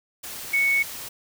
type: tone in noise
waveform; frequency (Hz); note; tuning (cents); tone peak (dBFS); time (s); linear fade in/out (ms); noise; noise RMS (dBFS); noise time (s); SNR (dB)
sine; 2217; C#7; 0; -18; 0.53-0.83; 10; white; -36; 0.23-1.09; +15
effects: none